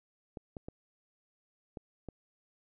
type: clicks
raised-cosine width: 2 ms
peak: -28 dBFS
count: 5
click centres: 0.372 / 0.568 / 0.685 / 1.772 / 2.087 s
effects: none